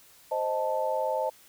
sine chord, A diminished, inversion first, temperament equal, 523.3 / 622.3 / 880 Hz, C5 / Eb5 / A5, 0 / 0 / 0 cents, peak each -30 dBFS, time 0.31-1.3 s, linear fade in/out 10 ms, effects white hiss -56 dBFS RMS until 1.48 s

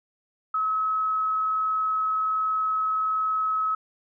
sine tone with frequency modulation, 1285 Hz, E6, 45 cents flat, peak -22 dBFS, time 0.54-3.75 s, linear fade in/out 5 ms, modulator 21.3 Hz, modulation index 0.22, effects none

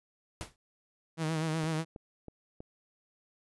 pink noise with exponential decay, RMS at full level -36 dBFS, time 0.41-0.56 s, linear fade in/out 0 ms, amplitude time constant 31 ms
sawtooth tone with vibrato, 159.1 Hz, D#3, 39 cents sharp, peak -26 dBFS, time 1.17-1.85 s, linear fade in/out 50 ms, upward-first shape sine, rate 8.1 Hz, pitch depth 50 cents each way
click train, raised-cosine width 2 ms, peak -31 dBFS, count 4, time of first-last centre 1.64-2.605 s, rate 3.11 Hz
effects resampled to 24000 Hz

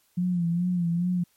sine tone with vibrato, 174.6 Hz, F3, in tune, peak -22 dBFS, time 0.17-1.24 s, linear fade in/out 10 ms, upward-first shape sine, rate 2.4 Hz, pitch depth 64 cents each way, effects white hiss -66 dBFS RMS until 1.36 s + MP3 64 kbps

